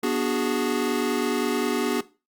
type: chord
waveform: square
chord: G# half-diminished seventh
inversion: first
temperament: equal with one note detuned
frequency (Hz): 244.2 / 293.7 / 370 / 415.3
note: B3 / D4 / F#4 / G#4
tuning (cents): -19 / 0 / 0 / 0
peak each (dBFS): -28 / -29 / -28 / -29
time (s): 0.03-2.01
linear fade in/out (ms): 5
effects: noise-tail reverb RT60 0.3 s tail -18 dB re dry + Opus 48 kbps